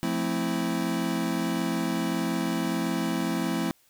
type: chord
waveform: square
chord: F major seventh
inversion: none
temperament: equal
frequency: 174.61 / 220 / 261.6 / 329.6 Hz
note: F3 / A3 / C4 / E4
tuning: 0 / 0 / 0 / 0 cents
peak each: -32 dBFS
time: 0.03-3.71 s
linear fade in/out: 0 ms
effects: white hiss -63 dBFS RMS until 3.89 s